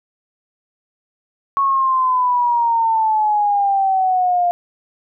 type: exponential sweep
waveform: sine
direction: down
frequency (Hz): 1108.7 to 698.5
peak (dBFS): -13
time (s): 1.57-4.51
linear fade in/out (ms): 0
effects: none